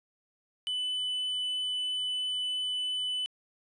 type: tone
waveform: triangle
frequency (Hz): 2999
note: F#7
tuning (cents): +23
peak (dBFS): -28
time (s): 0.67-3.26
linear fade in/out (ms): 0
effects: resampled to 22050 Hz